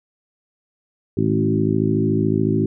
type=harmonic tone with a mistuned harmonic; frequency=53.8 Hz; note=A1; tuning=38 cents flat; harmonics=2 / 3 / 4 / 5 / 6 / 7; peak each=-23 / -23 / -23 / -23 / -23 / -23 dBFS; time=1.17-2.66 s; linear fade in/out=5 ms; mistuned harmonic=3; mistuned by=-18 cents; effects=none